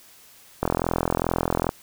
click train, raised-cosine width 1 ms, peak -7 dBFS, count 46, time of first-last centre 0.63-1.691 s, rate 42.4 Hz, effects white hiss -51 dBFS RMS until 1.82 s

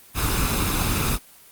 pink noise with comb filter, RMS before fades -22 dBFS, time 0.14-1.19 s, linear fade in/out 50 ms, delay 0.79 ms, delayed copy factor +0.55, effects white hiss -49 dBFS RMS until 1.51 s + Opus 24 kbps

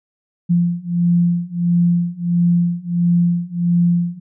sine beating tone pair, 172.5 / 174 Hz, F3 / F3, -21 / -6 cents, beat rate 1.5 Hz, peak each -17 / -16 dBFS, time 0.49-4.2 s, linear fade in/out 20 ms, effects none

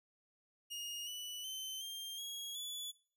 sawtooth tone with pitch steps, 2856 / 2964 / 3075 / 3191 / 3311 / 3436 Hz, F7 / F#7 / G7 / G7 / G#7 / A7, +38 / +2 / -34 / +30 / -6 / -42 cents, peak -39 dBFS, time 0.7-2.92 s, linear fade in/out 20 ms, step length 370 ms, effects noise-tail reverb RT60 0.4 s tail -17 dB re dry

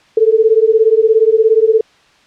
sine beating tone pair, 434.7 / 451.7 Hz, A4 / A4, -21 / +45 cents, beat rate 17 Hz, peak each -10 dBFS, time 0.17-1.81 s, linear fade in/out 5 ms, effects white hiss -49 dBFS RMS until 2.26 s + low-pass 4000 Hz 12 dB/octave

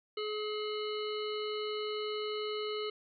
harmonic tone with a mistuned harmonic, 424.4 Hz, G#4, 38 cents sharp, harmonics 1 / 3 / 5 / 7 / 9 / 10, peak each -35 / -43 / -47 / -43 / -50 / -47 dBFS, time 0.17-2.9 s, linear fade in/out 5 ms, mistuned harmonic 9, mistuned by +42 cents, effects none

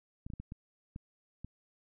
clicks, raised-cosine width 5 ms, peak -30 dBFS, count 7, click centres 0.265 / 0.302 / 0.336 / 0.4 / 0.521 / 0.961 / 1.446 s, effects none

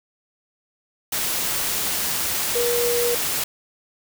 sine tone in noise, 478.8 Hz, A#4, 46 cents sharp, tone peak -20 dBFS, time 2.55-3.15 s, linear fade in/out 5 ms, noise white, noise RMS -24 dBFS, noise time 1.12-3.44 s, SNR +1 dB, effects none

